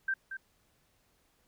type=tone with echo; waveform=sine; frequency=1567 Hz; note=G6; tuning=1 cent flat; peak=-28 dBFS; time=0.08-0.14 s; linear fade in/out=5 ms; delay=230 ms; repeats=1; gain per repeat=-9 dB; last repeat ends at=0.37 s; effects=pink hiss -71 dBFS RMS until 1.47 s